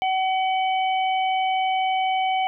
harmonic tone, 756 Hz, F#5, 37 cents sharp, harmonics 1 / 3 / 4, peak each -20 / -30 / -32 dBFS, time 0.02-2.47 s, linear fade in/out 0 ms, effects none

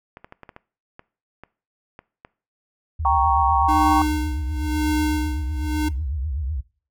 clicks, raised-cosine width 0.5 ms, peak -24 dBFS, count 10, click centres 0.171 / 0.245 / 0.324 / 0.433 / 0.492 / 0.564 / 0.994 / 1.436 / 1.991 / 2.249 s
sine tone with vibrato, 71.1 Hz, C#2, 45 cents sharp, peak -23 dBFS, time 2.99-6.61 s, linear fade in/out 10 ms, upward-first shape triangle, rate 8 Hz, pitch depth 280 cents each way
sine chord, G diminished, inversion none, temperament equal, 784 / 932.3 / 1108.7 Hz, G5 / Bb5 / Db6, 0 / 0 / 0 cents, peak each -20 dBFS, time 3.05-4.02 s, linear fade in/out 2 ms
square tone with tremolo, 304.3 Hz, D#4, 38 cents flat, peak -20 dBFS, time 3.68-5.89 s, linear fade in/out 10 ms, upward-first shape sine, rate 0.97 Hz, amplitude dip 90%
effects noise-tail reverb RT60 0.4 s tail -21 dB re dry

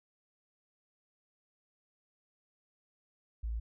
sine tone, 56 Hz, A1, 31 cents sharp, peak -33 dBFS, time 3.43-3.6 s, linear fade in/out 10 ms, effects none

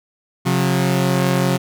sawtooth tone pair together, 135.3 / 180.6 Hz, C#3 / F#3, -42 / -42 cents, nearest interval perfect fourth, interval 500 cents, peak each -14 dBFS, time 0.45-1.58 s, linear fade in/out 20 ms, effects none

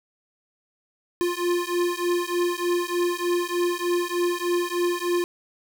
square beating tone pair, 349.2 / 352.5 Hz, F4 / F4, 0 / +16 cents, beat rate 3.3 Hz, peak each -26 dBFS, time 1.21-5.24 s, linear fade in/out 0 ms, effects none

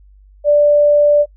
sine tone, 587.3 Hz, D5, in tune, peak -7 dBFS, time 0.44-1.26 s, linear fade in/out 50 ms, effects noise-tail reverb RT60 0.1 s tail -25 dB re dry + added 49 Hz sine -42 dBFS peak until 1.36 s

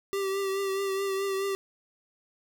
square tone with vibrato, 390.5 Hz, G4, 7 cents flat, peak -28 dBFS, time 0.13-1.55 s, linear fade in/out 0 ms, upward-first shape triangle, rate 4.7 Hz, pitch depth 34 cents each way, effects none

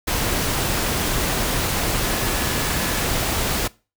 sine tone in noise, 1708 Hz, G#6, 48 cents sharp, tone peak -33 dBFS, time 2.03-3.05 s, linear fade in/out 10 ms, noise pink, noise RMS -22 dBFS, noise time 0.07-3.68 s, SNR -14 dB, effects noise-tail reverb RT60 0.3 s tail -21 dB re dry

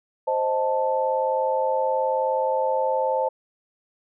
sine chord, A diminished, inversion first, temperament equal, 523.3 / 622.3 / 880 Hz, C5 / Eb5 / A5, 0 / 0 / 0 cents, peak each -23 / -28 / -24 dBFS, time 0.27-3.29 s, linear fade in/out 10 ms, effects none

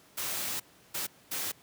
white noise bursts at uneven times, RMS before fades -34 dBFS, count 3, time 0.17-0.6 / 0.94-1.07 / 1.31-1.52 s, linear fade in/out 10 ms, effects pink hiss -59 dBFS RMS until 1.62 s + high-pass 100 Hz 12 dB/octave

